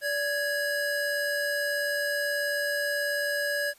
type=tone pair together; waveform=square; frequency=579.9 / 1661.2 Hz; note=D5 / G#6; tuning=-22 / 0 cents; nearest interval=octave + tritone; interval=1822 cents; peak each=-31 / -29 dBFS; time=0.01-3.74 s; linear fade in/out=50 ms; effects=white hiss -58 dBFS RMS until 3.78 s + resampled to 32000 Hz